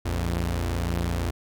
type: tone pair together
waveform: sawtooth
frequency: 57.87 / 86 Hz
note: A#1 / F2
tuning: -12 / -26 cents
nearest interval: perfect fifth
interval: 686 cents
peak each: -24 / -23 dBFS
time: 0.05-1.31 s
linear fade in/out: 10 ms
effects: none